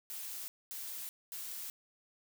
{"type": "noise bursts", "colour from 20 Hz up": "blue", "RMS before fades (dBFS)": -43, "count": 3, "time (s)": [0.1, 1.7], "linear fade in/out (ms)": 0, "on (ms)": 380, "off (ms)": 230, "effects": []}